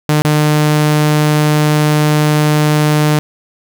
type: tone with dropouts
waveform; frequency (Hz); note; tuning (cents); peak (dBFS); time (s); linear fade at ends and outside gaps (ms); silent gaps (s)
sawtooth; 151; D3; +48; -5; 0.09-3.19; 0; 0.22-0.249
effects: none